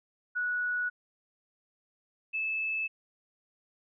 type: tone pair in turn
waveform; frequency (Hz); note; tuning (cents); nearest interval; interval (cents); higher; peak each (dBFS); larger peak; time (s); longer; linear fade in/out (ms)
sine; 1468 / 2616; F#6 / E7; -14 / -14; minor seventh; 1000; second; -28 / -29; first; 0.35-0.9 / 2.33-2.88; neither; 20
effects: none